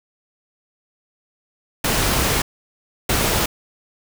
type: noise bursts at uneven times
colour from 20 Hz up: pink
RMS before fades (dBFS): -19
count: 2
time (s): 1.84-2.42 / 3.09-3.46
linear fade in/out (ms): 5
effects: none